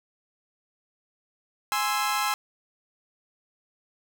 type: chord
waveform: sawtooth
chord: Ab augmented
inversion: none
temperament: equal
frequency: 830.6 / 1046.5 / 1318.5 Hz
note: Ab5 / C6 / E6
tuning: 0 / 0 / 0 cents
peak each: -25 dBFS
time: 1.72-2.34 s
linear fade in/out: 0 ms
effects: none